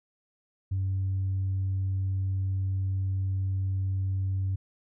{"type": "tone", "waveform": "sine", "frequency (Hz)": 95.6, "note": "G2", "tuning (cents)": -43, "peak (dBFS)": -24, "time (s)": [0.71, 4.56], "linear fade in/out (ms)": 10, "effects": ["tanh soft clip ceiling -23 dBFS"]}